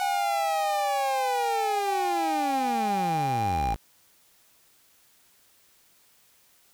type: linear sweep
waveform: sawtooth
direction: down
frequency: 740 to 46.34 Hz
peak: -25 dBFS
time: 0-3.76 s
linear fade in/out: 0 ms
type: tone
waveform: triangle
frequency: 803 Hz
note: G5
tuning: 41 cents sharp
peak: -23 dBFS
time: 0.01-3.74 s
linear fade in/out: 5 ms
effects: white hiss -61 dBFS RMS until 6.73 s